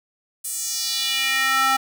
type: tone with high-pass filter sweep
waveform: square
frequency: 266.3 Hz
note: C4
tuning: 31 cents sharp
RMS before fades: -22 dBFS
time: 0.44-1.77 s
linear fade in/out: 10 ms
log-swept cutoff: 9500 to 1000 Hz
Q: 2.4
effects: none